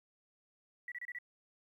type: tone bursts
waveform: sine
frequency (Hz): 1947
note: B6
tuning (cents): -25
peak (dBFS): -40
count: 5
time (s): 0.88-1.186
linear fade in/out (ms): 2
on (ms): 38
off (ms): 29
effects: 12-bit